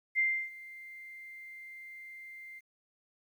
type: tone with ADSR envelope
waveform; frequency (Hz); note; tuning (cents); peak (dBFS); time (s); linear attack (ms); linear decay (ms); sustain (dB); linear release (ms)
sine; 2093; C7; 0; -24; 0.15-2.61; 37; 310; -21; 32
effects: 11-bit